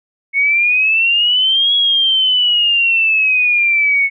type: exponential two-way sweep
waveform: sine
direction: up then down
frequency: 2200 to 3343 to 2200 Hz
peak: -10 dBFS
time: 0.33-4.1 s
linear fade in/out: 50 ms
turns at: 1.74 s
effects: none